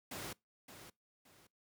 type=noise with echo; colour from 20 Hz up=pink; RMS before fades=-44 dBFS; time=0.11-0.33 s; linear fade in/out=5 ms; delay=570 ms; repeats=2; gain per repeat=-10 dB; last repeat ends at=1.47 s; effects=noise-tail reverb RT60 0.2 s tail -24 dB re dry + high-pass 100 Hz 12 dB/octave